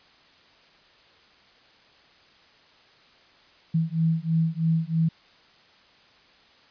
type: beating tone pair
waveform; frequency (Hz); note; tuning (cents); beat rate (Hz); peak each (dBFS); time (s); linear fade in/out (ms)
sine; 161.2 / 164.3; E3 / E3; -38 / -5; 3.1; -24; 3.74-5.09; 10
effects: white hiss -56 dBFS RMS until 6.7 s + resampled to 11025 Hz